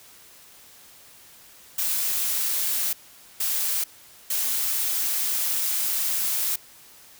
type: noise bursts at uneven times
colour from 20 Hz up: blue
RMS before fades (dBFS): -25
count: 3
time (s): 1.78-2.93 / 3.4-3.84 / 4.3-6.56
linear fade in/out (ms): 5
effects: white hiss -50 dBFS RMS until 7.19 s